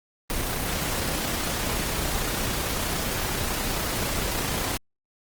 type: noise with amplitude modulation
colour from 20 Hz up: pink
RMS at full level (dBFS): -26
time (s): 0.3-4.77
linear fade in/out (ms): 0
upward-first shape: sine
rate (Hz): 30.9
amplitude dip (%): 30
effects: Opus 24 kbps